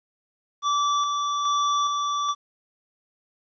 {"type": "tone with tremolo", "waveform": "square", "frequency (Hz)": 1160, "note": "D6", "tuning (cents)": -22, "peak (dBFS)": -21, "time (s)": [0.62, 2.35], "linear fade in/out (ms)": 50, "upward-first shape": "square", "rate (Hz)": 1.2, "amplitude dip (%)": 30, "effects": ["resampled to 16000 Hz", "10-bit"]}